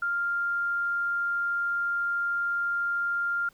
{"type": "tone", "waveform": "sine", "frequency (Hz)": 1396.9, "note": "F6", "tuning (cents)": 0, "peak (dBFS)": -25, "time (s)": [0.02, 3.49], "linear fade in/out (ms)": 5, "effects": ["pink hiss -62 dBFS RMS until 3.53 s"]}